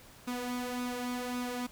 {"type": "tone with flanger", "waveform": "sawtooth", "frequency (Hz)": 246.9, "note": "B3", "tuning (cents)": 0, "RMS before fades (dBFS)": -36, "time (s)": [0.27, 1.67], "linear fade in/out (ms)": 10, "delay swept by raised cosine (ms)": [0.79, 3.19], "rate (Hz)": 1.8, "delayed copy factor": 0.55, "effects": ["pink hiss -55 dBFS RMS until 1.71 s"]}